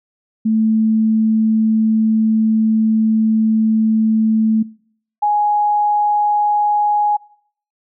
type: tone pair in turn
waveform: sine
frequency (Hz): 220 / 832.6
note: A3 / G#5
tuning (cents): 0 / +4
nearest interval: octave + major seventh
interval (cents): 2304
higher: second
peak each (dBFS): -12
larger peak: neither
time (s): 0.45-4.63 / 5.22-7.17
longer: first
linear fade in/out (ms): 10
effects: noise-tail reverb RT60 0.6 s tail -23 dB re dry